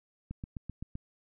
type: click train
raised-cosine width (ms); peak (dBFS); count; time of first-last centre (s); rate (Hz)
5; -26; 6; 0.31-0.954; 7.76
effects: none